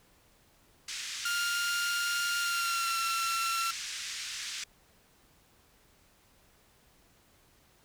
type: band-pass noise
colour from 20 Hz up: white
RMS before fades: -39 dBFS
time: 0.88-4.64 s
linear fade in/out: 5 ms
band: 1600 to 6900 Hz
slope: 24 dB/octave
type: tone with pitch glide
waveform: sawtooth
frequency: 1402 to 1354.2 Hz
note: F6 to E6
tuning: +6 to +46 cents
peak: -26 dBFS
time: 1.25-3.71 s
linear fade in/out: 5 ms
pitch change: -60 cents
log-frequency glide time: 2.38-2.98 s
effects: pink hiss -64 dBFS RMS until 7.84 s